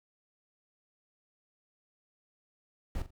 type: noise with echo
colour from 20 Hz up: brown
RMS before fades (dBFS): -33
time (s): 2.95-3.02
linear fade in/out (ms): 2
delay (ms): 43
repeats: 2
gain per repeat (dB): -12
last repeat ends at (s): 3.106
effects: none